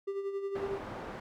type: tone with tremolo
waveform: triangle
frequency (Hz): 395.1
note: G4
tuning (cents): +14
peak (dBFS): -29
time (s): 0.07-0.79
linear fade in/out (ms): 10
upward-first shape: sine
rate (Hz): 11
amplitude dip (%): 55
type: low-pass noise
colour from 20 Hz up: white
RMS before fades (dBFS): -42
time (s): 0.55-1.2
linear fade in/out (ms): 5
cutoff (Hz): 900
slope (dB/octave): 12
effects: none